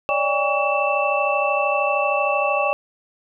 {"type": "tone cluster", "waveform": "sine", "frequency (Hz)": [567, 600, 808, 1131, 2661], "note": ["C#5", "D5", "G#5", "C#6", "E7"], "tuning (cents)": [39, 37, -48, 34, 16], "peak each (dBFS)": -24, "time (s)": [0.09, 2.73], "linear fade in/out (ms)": 0, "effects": []}